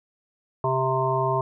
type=harmonic tone; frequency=131.3 Hz; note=C3; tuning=6 cents sharp; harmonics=1 / 3 / 5 / 7 / 8; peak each=-27 / -27 / -27 / -27 / -27 dBFS; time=0.64-1.41 s; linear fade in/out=2 ms; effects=none